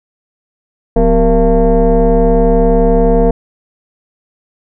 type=tone with frequency modulation; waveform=sine; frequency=250.7 Hz; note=B3; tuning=26 cents sharp; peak=-5 dBFS; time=0.96-3.31 s; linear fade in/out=5 ms; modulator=215 Hz; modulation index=1.8; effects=tanh soft clip ceiling -2 dBFS